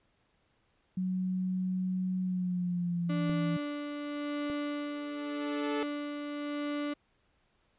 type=tone with pitch glide; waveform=sine; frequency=185 to 167.7 Hz; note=F#3 to E3; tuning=0 to +30 cents; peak=-29 dBFS; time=0.97-3.57 s; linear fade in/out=5 ms; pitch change=-170 cents; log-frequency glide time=2.22-3.32 s
type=tone with tremolo; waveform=35% pulse; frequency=292 Hz; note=D4; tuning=10 cents flat; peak=-30 dBFS; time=3.09-6.94 s; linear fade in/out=10 ms; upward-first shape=sine; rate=0.88 Hz; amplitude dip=40%
type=clicks; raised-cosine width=2 ms; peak=-30 dBFS; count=2; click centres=3.296 / 4.5 s
type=tone with exponential growth; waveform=sawtooth; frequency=435.8 Hz; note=A4; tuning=17 cents flat; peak=-27 dBFS; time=4.54-5.83 s; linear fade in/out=0 ms; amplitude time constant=280 ms
effects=pink hiss -72 dBFS RMS until 7.78 s + resampled to 8000 Hz